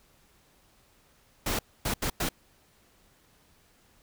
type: noise bursts at uneven times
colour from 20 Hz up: pink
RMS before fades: -29 dBFS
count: 4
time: 1.46-1.59 / 1.85-1.94 / 2.02-2.1 / 2.2-2.29 s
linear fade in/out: 5 ms
effects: pink hiss -63 dBFS RMS until 4.02 s